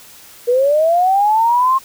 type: linear sweep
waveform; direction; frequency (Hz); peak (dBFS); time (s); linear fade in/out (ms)
sine; up; 472 to 1075; -10; 0.47-1.79; 20
effects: white hiss -41 dBFS RMS until 1.84 s